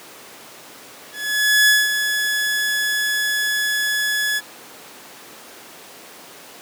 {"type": "tone with ADSR envelope", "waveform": "sawtooth", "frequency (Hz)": 1700, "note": "G#6", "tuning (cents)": 40, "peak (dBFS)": -7, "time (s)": [1.12, 4.41], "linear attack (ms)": 560, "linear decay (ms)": 200, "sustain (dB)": -8, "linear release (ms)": 37, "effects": ["pink hiss -40 dBFS RMS until 6.61 s", "high-pass 300 Hz 12 dB/octave"]}